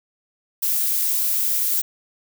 violet noise, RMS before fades -21 dBFS, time 0.62-1.82 s, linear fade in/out 10 ms, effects none

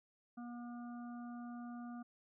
harmonic tone, 240 Hz, B3, 49 cents flat, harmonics 1 / 3 / 5 / 6, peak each -45 / -55 / -58 / -62 dBFS, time 0.37-2.03 s, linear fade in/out 10 ms, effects none

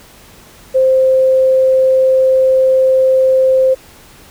sine tone, 523.3 Hz, C5, in tune, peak -7 dBFS, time 0.74-3.75 s, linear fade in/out 20 ms, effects pink hiss -41 dBFS RMS until 4.3 s

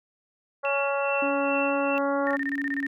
harmonic tone, 279.5 Hz, C#4, 14 cents sharp, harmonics 2 / 3 / 4 / 5 / 6 / 7, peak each -26 / -32 / -32 / -33 / -44 / -46 dBFS, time 0.63-2.37 s, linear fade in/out 20 ms
sine tone with tremolo, 2695 Hz, E7, 38 cents sharp, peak -27 dBFS, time 0.65-1.98 s, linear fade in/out 0 ms, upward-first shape sine, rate 2.4 Hz, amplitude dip 60%
sine tone with vibrato, 280 Hz, C#4, 18 cents sharp, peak -28 dBFS, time 1.22-2.87 s, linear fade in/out 5 ms, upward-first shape triangle, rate 2.3 Hz, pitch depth 11 cents each way
sine tone bursts, 1821 Hz, A#6, 41 cents flat, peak -27 dBFS, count 10, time 2.27-2.865 s, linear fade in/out 0 ms, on 37 ms, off 25 ms
effects none

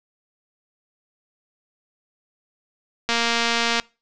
click train, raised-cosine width 0.2 ms, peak -4 dBFS, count 166, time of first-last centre 3.09-3.798 s, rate 233 Hz, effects noise-tail reverb RT60 0.3 s tail -24 dB re dry + low-pass 7000 Hz 12 dB/octave

